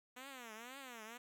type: tone with vibrato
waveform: 5% pulse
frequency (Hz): 244.4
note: B3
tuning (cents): -18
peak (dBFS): -38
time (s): 0.16-1.18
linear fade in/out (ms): 10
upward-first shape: triangle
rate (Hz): 2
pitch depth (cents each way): 250
effects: none